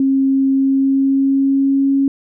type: tone with pitch glide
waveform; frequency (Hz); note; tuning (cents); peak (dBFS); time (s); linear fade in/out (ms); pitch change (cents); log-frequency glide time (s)
sine; 269.6 to 274.3; C#4 to C#4; -48 to -18; -11; 0-2.08; 2; +30; 0.53-1.91
effects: none